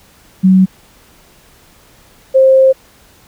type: tone pair in turn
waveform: sine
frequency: 187.9 / 529 Hz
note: F#3 / C5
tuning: +27 / +19 cents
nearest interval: octave + tritone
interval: 1792 cents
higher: second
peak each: -4 dBFS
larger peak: neither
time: 0.43-0.66 / 2.34-2.73 s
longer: second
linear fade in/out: 20 ms
effects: pink hiss -46 dBFS RMS until 3.27 s